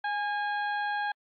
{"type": "harmonic tone with a mistuned harmonic", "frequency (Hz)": 828, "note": "G#5", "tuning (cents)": -5, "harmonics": [1, 2, 3, 4, 5], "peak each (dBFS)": [-30, -32, -47, -45, -50], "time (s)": [0.04, 1.12], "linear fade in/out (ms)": 5, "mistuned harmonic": 2, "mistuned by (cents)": -32, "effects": ["AAC 64 kbps"]}